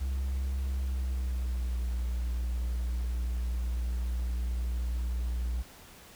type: tone with pitch glide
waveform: triangle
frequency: 66.4 to 60.19 Hz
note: C2 to B1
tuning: +26 to -44 cents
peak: -26 dBFS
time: 0-5.63 s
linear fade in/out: 20 ms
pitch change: -170 cents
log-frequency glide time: 0.68-1.8 s
effects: tanh soft clip ceiling -22 dBFS + pink hiss -52 dBFS RMS until 6.15 s